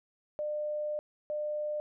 sine tone bursts at uneven times, 600 Hz, D5, 37 cents sharp, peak -31 dBFS, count 2, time 0.39-0.99 / 1.3-1.8 s, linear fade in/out 0 ms, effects none

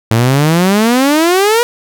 sawtooth exponential sweep, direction up, 108.9 to 487 Hz, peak -4 dBFS, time 0.11-1.63 s, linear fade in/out 0 ms, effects none

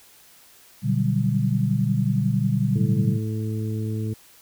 sine chord, G major seventh, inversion first, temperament equal with one note detuned, 121.21 / 146.83 / 185 / 196 Hz, B2 / D3 / F#3 / G3, -32 / 0 / 0 / 0 cents, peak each -23 / -24 / -28 / -24 dBFS, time 0.82-3.19 s, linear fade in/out 50 ms
harmonic tone, 108.9 Hz, A2, 17 cents flat, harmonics 1 / 2 / 3 / 4, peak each -25 / -31 / -35 / -37 dBFS, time 2.75-4.14 s, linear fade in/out 10 ms
effects white hiss -52 dBFS RMS until 4.41 s

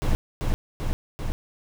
brown noise with echo, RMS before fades -21 dBFS, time 0.02-0.15 s, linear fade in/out 0 ms, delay 390 ms, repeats 3, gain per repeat -2 dB, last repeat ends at 1.32 s, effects none

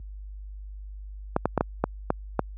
clicks, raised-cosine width 1 ms, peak -7 dBFS, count 7, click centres 1.364 / 1.456 / 1.577 / 1.609 / 1.84 / 2.104 / 2.393 s, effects added 50 Hz sine -28 dBFS peak until 2.57 s + high-pass 80 Hz 12 dB/octave

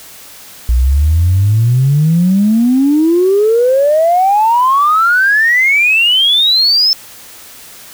sine exponential sweep, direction up, 58.27 to 5320 Hz, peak -6 dBFS, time 0.69-6.93 s, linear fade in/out 0 ms, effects tanh soft clip ceiling -2 dBFS + white hiss -35 dBFS RMS until 7.93 s

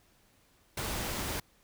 pink noise with amplitude modulation, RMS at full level -34 dBFS, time 0.77-1.4 s, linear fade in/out 5 ms, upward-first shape sine, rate 201 Hz, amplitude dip 25%, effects pink hiss -66 dBFS RMS until 1.63 s

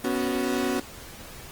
35% pulse chord, B suspended second, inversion none, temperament equal, 246.9 / 277.2 / 370 Hz, B3 / C#4 / F#4, 0 / 0 / 0 cents, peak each -27 dBFS, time 0.04-0.8 s, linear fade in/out 5 ms, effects pink hiss -43 dBFS RMS until 1.51 s + Opus 24 kbps

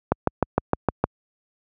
click train, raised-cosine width 1 ms, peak -3 dBFS, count 7, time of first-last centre 0.12-1.04 s, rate 6.52 Hz, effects high-pass 60 Hz 12 dB/octave

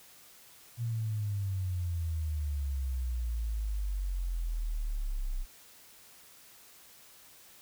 sine exponential sweep, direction down, 119.1 to 31.21 Hz, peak -30 dBFS, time 0.77-5.46 s, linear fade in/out 50 ms, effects white hiss -56 dBFS RMS until 7.61 s

